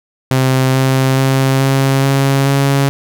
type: tone with pitch steps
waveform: sawtooth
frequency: 131 / 132.45 / 133.91 / 135.38 / 136.88 / 138.39 Hz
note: C3 / C3 / C3 / C#3 / C#3 / C#3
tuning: +2 / +22 / +41 / -41 / -22 / -3 cents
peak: -6 dBFS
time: 0.31-2.89 s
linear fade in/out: 0 ms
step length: 430 ms
effects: none